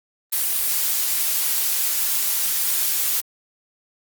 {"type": "noise", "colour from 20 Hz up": "blue", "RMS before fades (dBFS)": -21, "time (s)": [0.32, 3.21], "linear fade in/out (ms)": 10, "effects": ["Opus 32 kbps"]}